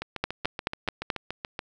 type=two click trains; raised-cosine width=0.3 ms; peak=-9 / -16 dBFS; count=5 / 12; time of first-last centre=0.24-1.102 / 0.02-1.591 s; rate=4.64 / 7 Hz; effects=none